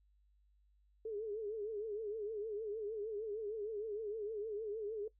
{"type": "tone with vibrato", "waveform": "sine", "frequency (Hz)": 427.8, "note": "A4", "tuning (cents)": -49, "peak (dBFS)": -38, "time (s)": [1.05, 5.08], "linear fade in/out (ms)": 5, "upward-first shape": "triangle", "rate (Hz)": 6.5, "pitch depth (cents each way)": 120, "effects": ["noise-tail reverb RT60 0.1 s tail -19 dB re dry", "added 50 Hz sine -68 dBFS peak until 5.19 s"]}